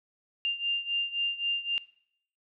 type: beating tone pair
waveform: sine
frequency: 2794 / 2797.8 Hz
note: F7 / F7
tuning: 0 / +2 cents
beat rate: 3.8 Hz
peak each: -30 / -32 dBFS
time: 0.45-1.78 s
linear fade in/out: 0 ms
effects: noise-tail reverb RT60 0.7 s tail -20 dB re dry